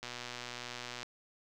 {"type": "click train", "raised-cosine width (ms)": 0.2, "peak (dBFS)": -24, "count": 123, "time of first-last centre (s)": [0.03, 1.03], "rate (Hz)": 122, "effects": []}